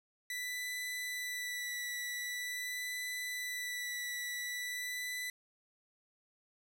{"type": "tone with vibrato", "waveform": "sawtooth", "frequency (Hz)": 1975.5, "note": "B6", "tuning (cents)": 0, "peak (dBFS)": -34, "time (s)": [0.3, 5.3], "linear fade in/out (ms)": 2, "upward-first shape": "sine", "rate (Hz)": 0.45, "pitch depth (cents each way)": 14, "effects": []}